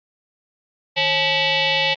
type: tone with frequency modulation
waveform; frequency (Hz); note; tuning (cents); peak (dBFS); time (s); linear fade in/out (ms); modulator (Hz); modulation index
sine; 158.6; D#3; +33; -16; 0.96-1.95; 20; 702; 5.2
effects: Opus 48 kbps